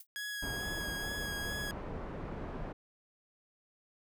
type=noise with exponential decay; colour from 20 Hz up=violet; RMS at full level=-44 dBFS; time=0-0.07 s; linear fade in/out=5 ms; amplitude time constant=15 ms
type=tone with vibrato; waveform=sawtooth; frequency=1661.2 Hz; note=G#6; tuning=in tune; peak=-34 dBFS; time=0.16-1.71 s; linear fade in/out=0 ms; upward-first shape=sine; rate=2.3 Hz; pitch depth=18 cents each way
type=low-pass noise; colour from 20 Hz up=pink; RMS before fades=-41 dBFS; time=0.42-2.73 s; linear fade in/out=10 ms; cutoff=1100 Hz; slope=12 dB/octave
effects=none